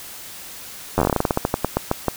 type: slowing click train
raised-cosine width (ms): 1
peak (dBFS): -3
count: 20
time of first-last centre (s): 0.98-2.083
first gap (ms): 10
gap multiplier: 1.17
effects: white hiss -37 dBFS RMS until 2.16 s